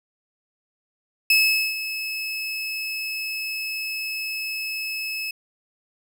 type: tone with ADSR envelope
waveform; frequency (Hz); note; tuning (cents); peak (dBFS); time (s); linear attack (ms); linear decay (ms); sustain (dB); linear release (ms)
30% pulse; 2593; E7; -29; -11; 1.3-5.31; 3; 440; -13; 4
effects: none